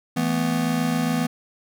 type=chord; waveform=square; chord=E suspended fourth; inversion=none; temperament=just; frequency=164.81 / 219.8 / 247.2 Hz; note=E3 / A3 / B3; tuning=0 / -2 / +2 cents; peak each=-26 / -28 / -24 dBFS; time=0.16-1.27 s; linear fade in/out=10 ms; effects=none